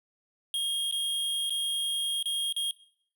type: tone with dropouts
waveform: square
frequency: 3250 Hz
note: G#7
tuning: 38 cents flat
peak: -28 dBFS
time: 0.54-2.71 s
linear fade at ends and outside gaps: 1 ms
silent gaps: 0.912-0.924 / 1.496-1.505 / 2.227-2.257 / 2.525-2.564 s
effects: noise-tail reverb RT60 0.6 s tail -19 dB re dry